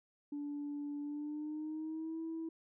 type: tone with pitch glide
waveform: sine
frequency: 290 to 325.5 Hz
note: D4 to E4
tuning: -22 to -22 cents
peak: -37 dBFS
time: 0.32-2.49 s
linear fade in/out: 5 ms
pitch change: +200 cents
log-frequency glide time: 1.01-2.2 s
effects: tanh soft clip ceiling -35 dBFS